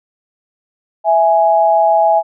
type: tone pair together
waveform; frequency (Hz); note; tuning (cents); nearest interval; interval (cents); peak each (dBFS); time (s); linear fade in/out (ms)
sine; 659 / 832.3; E5 / G#5; -1 / +4; major third; 405; -11; 1.04-2.23; 50
effects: none